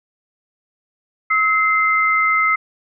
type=tone pair together; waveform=sine; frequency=1287.7 / 2078 Hz; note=E6 / C7; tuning=-41 / -12 cents; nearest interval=minor sixth; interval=829 cents; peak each=-16 dBFS; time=1.3-2.56 s; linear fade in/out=10 ms; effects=none